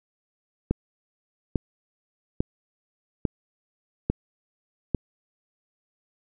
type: click train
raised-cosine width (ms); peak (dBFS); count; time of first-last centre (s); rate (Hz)
3; -9; 6; 0.71-4.947; 1.18
effects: none